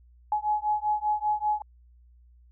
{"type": "beating tone pair", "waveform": "sine", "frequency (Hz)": [842, 847.1], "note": ["G#5", "G#5"], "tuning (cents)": [24, 34], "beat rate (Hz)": 5.1, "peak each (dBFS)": -27, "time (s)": [0.32, 1.62], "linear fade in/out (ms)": 2, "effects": ["added 60 Hz sine -53 dBFS peak until 2.51 s"]}